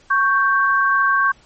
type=tone pair together; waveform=sine; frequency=1108.7 / 1568 Hz; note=C#6 / G6; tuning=0 / 0 cents; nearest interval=tritone; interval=600 cents; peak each=-16 dBFS; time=0.1-1.32 s; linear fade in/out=10 ms; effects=pink hiss -52 dBFS RMS until 1.45 s + MP3 32 kbps